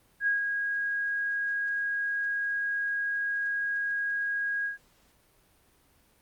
sine tone with ADSR envelope, 1641 Hz, G#6, 21 cents flat, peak -22 dBFS, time 0.2-4.78 s, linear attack 69 ms, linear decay 140 ms, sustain -5 dB, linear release 130 ms, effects pink hiss -64 dBFS RMS until 6.21 s + Opus 32 kbps

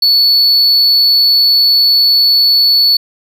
triangle tone, 4435 Hz, C#8, in tune, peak -5 dBFS, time 0.02-2.97 s, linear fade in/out 5 ms, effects none

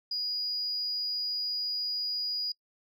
sine tone, 4897 Hz, D#8, 28 cents flat, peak -29 dBFS, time 0.11-2.52 s, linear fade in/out 5 ms, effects noise-tail reverb RT60 0.1 s tail -25 dB re dry + tanh soft clip ceiling -25 dBFS

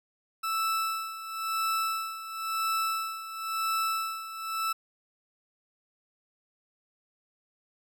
40% pulse tone with tremolo, 1318.5 Hz, E6, in tune, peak -25 dBFS, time 0.43-4.73 s, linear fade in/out 10 ms, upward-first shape sine, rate 0.97 Hz, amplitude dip 75%, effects none

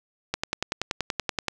click train, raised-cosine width 0.2 ms, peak -8 dBFS, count 13, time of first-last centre 0.34-1.483 s, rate 10.5 Hz, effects none

